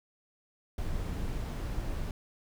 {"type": "noise", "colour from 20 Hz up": "brown", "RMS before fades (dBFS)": -34, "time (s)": [0.78, 2.11], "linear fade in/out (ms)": 2, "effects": []}